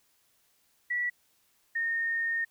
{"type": "tone pair in turn", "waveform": "sine", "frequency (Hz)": [1947, 1837.7], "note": ["B6", "A#6"], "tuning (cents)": [-25, -25], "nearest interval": "minor second", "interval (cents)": 100, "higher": "first", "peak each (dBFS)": -27, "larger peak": "neither", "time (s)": [[0.9, 1.1], [1.75, 2.45]], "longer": "second", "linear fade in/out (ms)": 10, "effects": ["white hiss -69 dBFS RMS until 2.5 s"]}